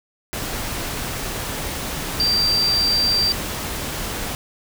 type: tone in noise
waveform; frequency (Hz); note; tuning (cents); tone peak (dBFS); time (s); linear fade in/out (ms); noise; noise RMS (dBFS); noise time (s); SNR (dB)
sine; 4699; D8; 0; -16; 2.2-3.32; 0; pink; -27; 0.33-4.35; +8
effects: none